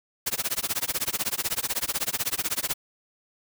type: noise with tremolo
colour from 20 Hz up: white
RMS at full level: -25 dBFS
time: 0.26-2.74 s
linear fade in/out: 10 ms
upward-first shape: sine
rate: 16 Hz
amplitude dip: 100%
effects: none